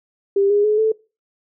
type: tone with pitch steps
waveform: sine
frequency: 397 / 410.5 / 424.5 / 439 Hz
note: G4 / G#4 / G#4 / A4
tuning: +22 / -20 / +38 / -4 cents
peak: -13 dBFS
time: 0.36-0.92 s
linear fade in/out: 5 ms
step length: 140 ms
effects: noise-tail reverb RT60 0.3 s tail -22 dB re dry